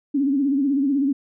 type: tone with vibrato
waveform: sine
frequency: 277.2 Hz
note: C#4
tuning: in tune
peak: -17 dBFS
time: 0.14-1.13 s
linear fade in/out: 10 ms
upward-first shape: sine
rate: 16 Hz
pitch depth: 94 cents each way
effects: none